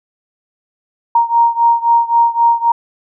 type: beating tone pair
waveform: sine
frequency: 932.3 / 936.1 Hz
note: A#5 / A#5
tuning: 0 / +7 cents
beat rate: 3.8 Hz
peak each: -11 / -13 dBFS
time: 1.15-2.72 s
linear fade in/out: 5 ms
effects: none